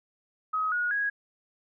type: tone with pitch steps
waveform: sine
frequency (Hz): 1268 / 1448.2 / 1653.9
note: D#6 / F#6 / G#6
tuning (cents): +32 / -38 / -8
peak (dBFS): -25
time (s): 0.53-1.1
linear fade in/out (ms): 10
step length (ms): 190
effects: none